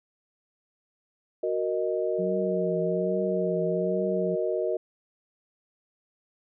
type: chord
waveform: sine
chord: D# minor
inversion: first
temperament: equal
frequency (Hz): 370 / 466.2 / 622.3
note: F#4 / A#4 / D#5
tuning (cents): 0 / 0 / 0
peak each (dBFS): -29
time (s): 1.43-4.77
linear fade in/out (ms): 5
type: tone with vibrato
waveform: sine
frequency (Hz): 180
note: F#3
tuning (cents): -47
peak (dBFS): -30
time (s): 2.18-4.36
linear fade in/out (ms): 20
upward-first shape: triangle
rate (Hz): 1.2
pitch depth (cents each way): 100
effects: none